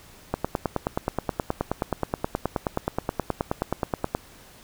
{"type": "click train", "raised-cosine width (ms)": 1, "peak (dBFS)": -9, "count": 37, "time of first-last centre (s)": [0.34, 4.15], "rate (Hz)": 9.45, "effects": ["pink hiss -50 dBFS RMS until 4.63 s"]}